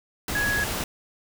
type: tone in noise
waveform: sine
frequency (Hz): 1670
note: G#6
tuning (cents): +9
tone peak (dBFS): -23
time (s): 0.35-0.64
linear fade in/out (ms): 2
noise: pink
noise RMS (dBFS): -29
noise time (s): 0.28-0.84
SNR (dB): +3
effects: none